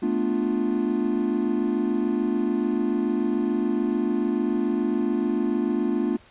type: chord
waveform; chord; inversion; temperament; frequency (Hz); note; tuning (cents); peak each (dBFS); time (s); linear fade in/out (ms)
triangle; B half-diminished seventh; third; equal; 220 / 246.9 / 293.7 / 349.2; A3 / B3 / D4 / F4; 0 / 0 / 0 / 0; -25; 0.02-6.17; 10
effects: pink hiss -53 dBFS RMS until 6.3 s + resampled to 8000 Hz